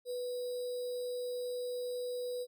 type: tone with sample-and-hold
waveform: sine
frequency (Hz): 493.9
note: B4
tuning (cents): 0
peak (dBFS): -35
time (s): 0.05-2.47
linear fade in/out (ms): 50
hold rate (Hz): 4410
effects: none